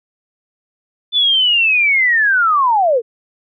sine linear sweep, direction down, 3520 to 429.2 Hz, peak -10 dBFS, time 1.12-3.02 s, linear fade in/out 50 ms, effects none

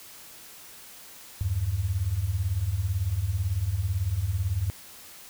sine beating tone pair, 80.9 / 98.9 Hz, E2 / G2, -32 / +16 cents, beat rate 18 Hz, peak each -29 / -26 dBFS, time 1.41-4.7 s, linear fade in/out 0 ms, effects white hiss -47 dBFS RMS until 5.29 s

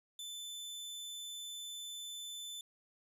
sawtooth tone, 3520 Hz, A7, in tune, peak -40 dBFS, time 0.19-2.61 s, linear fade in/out 2 ms, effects resampled to 32000 Hz

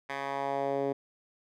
10% pulse tone with band-pass filter sweep, 138.59 Hz, C#3, in tune, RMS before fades -32 dBFS, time 0.09-0.93 s, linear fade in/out 10 ms, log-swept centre 1600 to 390 Hz, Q 1.6, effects none

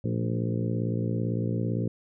harmonic tone with a mistuned harmonic, 57.8 Hz, A#1, 14 cents flat, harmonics 2 / 3 / 4 / 5 / 6 / 7 / 8 / 9, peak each -28 / -32 / -34 / -36 / -38 / -39 / -40 / -41 dBFS, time 0.04-1.88 s, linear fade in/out 5 ms, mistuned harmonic 4, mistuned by -58 cents, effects none

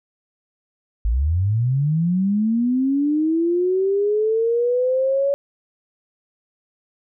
sine linear sweep, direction up, 50.1 to 565 Hz, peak -16 dBFS, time 1.05-5.34 s, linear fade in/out 0 ms, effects none

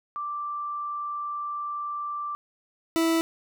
sine / 40% pulse tone pair in turn, 1174.7 / 328.3 Hz, D6 / E4, 0 / -7 cents, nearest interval octave + minor seventh, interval 2207 cents, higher first, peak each -29 / -20 dBFS, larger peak second, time 0.16-2.35 / 2.96-3.21 s, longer first, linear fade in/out 0 ms, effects none

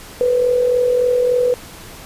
sine tone with amplitude modulation, 494.1 Hz, B4, 1 cent sharp, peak -10 dBFS, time 0.21-1.54 s, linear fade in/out 0 ms, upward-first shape sine, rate 43.5 Hz, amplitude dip 50%, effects pink hiss -37 dBFS RMS until 2.05 s + resampled to 32000 Hz

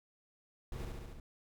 brown noise with echo, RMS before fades -40 dBFS, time 0.72-0.85 s, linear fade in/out 2 ms, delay 70 ms, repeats 5, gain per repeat -2 dB, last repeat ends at 1.2 s, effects none

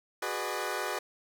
15% pulse chord, G# half-diminished seventh, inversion third, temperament equal with one note detuned, 370 / 415.3 / 493.9 / 601.1 Hz, F#4 / G#4 / B4 / D5, 0 / 0 / 0 / +40 cents, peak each -31 dBFS, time 0.22-0.99 s, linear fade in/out 5 ms, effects none

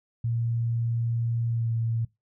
sine tone with pitch glide, 116.54 to 114.54 Hz, A#2 to A#2, 0 to -30 cents, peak -24 dBFS, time 0.24-2.05 s, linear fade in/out 5 ms, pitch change -30 cents, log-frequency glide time 1.49-1.72 s, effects noise-tail reverb RT60 0.2 s tail -22 dB re dry

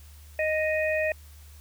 harmonic tone, 622.3 Hz, D#5, in tune, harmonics 1 / 3 / 4, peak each -25 / -30 / -31 dBFS, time 0.39-1.12 s, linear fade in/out 2 ms, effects added 74 Hz sine -46 dBFS peak until 1.6 s + white hiss -56 dBFS RMS until 1.6 s

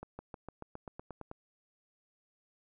accelerating click train, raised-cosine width 1 ms, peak -29 dBFS, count 11, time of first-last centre 0.03-1.314 s, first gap 160 ms, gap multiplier 0.95, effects none

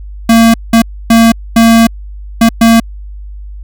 square tone bursts at uneven times, 228.3 Hz, A#3, 36 cents flat, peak -3 dBFS, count 6, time 0.29-0.54 / 0.73-0.82 / 1.1-1.32 / 1.56-1.87 / 2.41-2.49 / 2.61-2.8 s, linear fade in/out 5 ms, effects added 50 Hz sine -23 dBFS peak until 3.63 s

